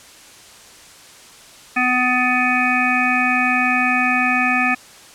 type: harmonic tone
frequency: 250.3 Hz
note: B3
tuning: 23 cents sharp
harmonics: 1 / 3 / 5 / 7 / 9 / 10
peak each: -22 / -22 / -23 / -21 / -24 / -20 dBFS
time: 1.76-4.75 s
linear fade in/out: 10 ms
effects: white hiss -43 dBFS RMS until 5.14 s + low-pass 9000 Hz 12 dB/octave